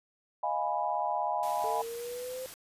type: chord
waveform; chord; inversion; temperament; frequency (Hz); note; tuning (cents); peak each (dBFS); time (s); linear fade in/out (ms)
sine; F half-diminished seventh; third; equal; 622.3 / 698.5 / 830.6 / 987.8; Eb5 / F5 / Ab5 / Cb6; 0 / 0 / 0 / 0; -36 / -34 / -32 / -34; 0.43-1.82; 5
type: noise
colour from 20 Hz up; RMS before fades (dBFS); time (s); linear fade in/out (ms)
white; -46; 1.43-2.54; 0
type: linear sweep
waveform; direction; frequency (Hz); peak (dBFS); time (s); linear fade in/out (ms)
sine; up; 438.4 to 520; -36; 1.64-2.46; 0
effects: resampled to 32000 Hz